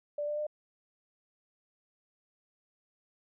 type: tone with pitch steps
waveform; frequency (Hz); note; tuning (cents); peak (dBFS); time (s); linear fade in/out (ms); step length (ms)
sine; 587 / 594.2 / 601.4; D5 / D5 / D5; -1 / +20 / +41; -31; 0.18-0.468; 5; 96
effects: none